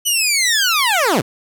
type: linear sweep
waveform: 15% pulse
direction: down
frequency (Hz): 3000 to 92.8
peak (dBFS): -7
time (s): 0.05-1.22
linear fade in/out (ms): 20
effects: none